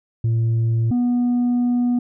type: tone pair in turn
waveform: sine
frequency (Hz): 114.3 / 243.9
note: A#2 / B3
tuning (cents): -34 / -21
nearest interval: octave + minor second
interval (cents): 1313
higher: second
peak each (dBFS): -13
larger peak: neither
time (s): 0.24-0.91 / 0.91-1.99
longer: second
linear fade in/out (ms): 5
effects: tanh soft clip ceiling -15 dBFS